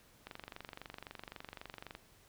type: click train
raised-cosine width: 0.3 ms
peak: -29 dBFS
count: 41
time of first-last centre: 0.27-1.951 s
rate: 23.8 Hz
effects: pink hiss -64 dBFS RMS until 2.28 s